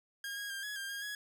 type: tone with pitch steps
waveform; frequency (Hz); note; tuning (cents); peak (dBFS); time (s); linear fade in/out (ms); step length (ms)
sawtooth; 1622 / 1643 / 1596 / 1680 / 1597 / 1622 / 1674; G#6 / G#6 / G6 / G#6 / G6 / G#6 / G#6; -41 / -19 / +31 / +19 / +32 / -41 / +13; -35; 0.24-1.15; 2; 130
effects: none

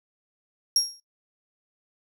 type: tone with exponential decay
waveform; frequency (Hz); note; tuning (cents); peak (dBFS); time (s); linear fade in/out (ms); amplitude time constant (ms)
35% pulse; 5588; F8; 0; -13; 0.76-1; 2; 52
effects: noise-tail reverb RT60 0.1 s tail -19 dB re dry

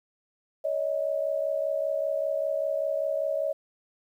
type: tone pair together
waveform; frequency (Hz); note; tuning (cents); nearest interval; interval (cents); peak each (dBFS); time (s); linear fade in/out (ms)
sine; 563.9 / 629; C#5 / D#5; +30 / +19; major second; 189; -28; 0.64-3.53; 10
effects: 10-bit

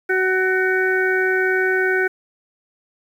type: harmonic tone with a mistuned harmonic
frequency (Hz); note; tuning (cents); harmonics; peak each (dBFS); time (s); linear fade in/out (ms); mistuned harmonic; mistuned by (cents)
374.9; F#4; +23; 1 / 2 / 4 / 5 / 6; -19 / -29 / -19 / -27 / -29; 0.09-2.08; 10; 5; -30
effects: 8-bit

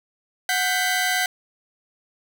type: tone cluster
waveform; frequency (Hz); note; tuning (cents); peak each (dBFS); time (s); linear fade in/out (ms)
sawtooth; 735 / 1565 / 1998; F#5 / G6 / B6; -12 / -3 / +20; -21; 0.49-1.26; 2
effects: none

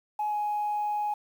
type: tone with pitch glide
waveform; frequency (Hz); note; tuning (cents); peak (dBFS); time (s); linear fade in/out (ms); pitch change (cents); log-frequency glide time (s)
sine; 843 to 835.7; G#5 to G#5; +26 to +11; -25; 0.19-1.14; 5; -15; 0.29-0.35
effects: tanh soft clip ceiling -23 dBFS + 9-bit

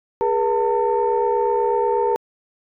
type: tone cluster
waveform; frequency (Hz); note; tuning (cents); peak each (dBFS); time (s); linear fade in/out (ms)
sine; 411.1 / 479.3 / 901; G#4 / A#4 / A5; -18 / +48 / +41; -20; 0.21-2.16; 0
effects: tanh soft clip ceiling -9 dBFS

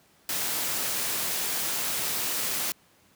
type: noise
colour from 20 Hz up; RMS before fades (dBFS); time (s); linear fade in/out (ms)
white; -29; 0.29-2.72; 2
effects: pink hiss -61 dBFS RMS until 3.15 s + high-pass 100 Hz 12 dB/octave

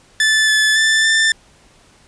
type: tone with pitch steps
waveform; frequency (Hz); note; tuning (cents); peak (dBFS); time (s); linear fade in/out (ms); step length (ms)
sawtooth; 1749 / 1734 / 1766 / 1780; A6 / A6 / A6 / A6; -11 / -26 / +6 / +20; -8; 0.2-1.32; 2; 280
effects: pink hiss -50 dBFS RMS until 2.07 s + resampled to 22050 Hz

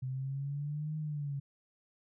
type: exponential two-way sweep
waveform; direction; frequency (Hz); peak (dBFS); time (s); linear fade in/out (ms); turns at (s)
sine; up then down; 128.3 to 155.56 to 138; -34; 0.02-1.4; 10; 0.97
effects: none

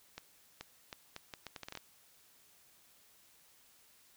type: accelerating click train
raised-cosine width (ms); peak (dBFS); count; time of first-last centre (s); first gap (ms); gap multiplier
0.2; -26; 12; 0.18-1.774; 430; 0.74
effects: white hiss -65 dBFS RMS until 4.16 s

